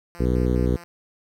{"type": "tone with vibrato", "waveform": "5% pulse", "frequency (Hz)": 147.5, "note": "D3", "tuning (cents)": 8, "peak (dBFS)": -30, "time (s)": [0.15, 0.84], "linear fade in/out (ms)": 0, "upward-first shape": "square", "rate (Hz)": 4.9, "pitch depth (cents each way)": 270}
{"type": "harmonic tone", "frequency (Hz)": 61.74, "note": "B1", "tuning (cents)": 0, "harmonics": [1, 2, 3, 4, 5, 6, 7, 8], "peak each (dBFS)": [-22, -25, -27, -28, -29, -30, -30, -31], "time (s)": [0.19, 0.77], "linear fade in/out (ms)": 20}
{"effects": []}